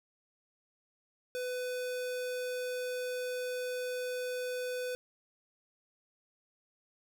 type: tone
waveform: square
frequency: 500 Hz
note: B4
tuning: 21 cents sharp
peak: -35 dBFS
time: 1.35-4.95 s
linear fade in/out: 0 ms
effects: none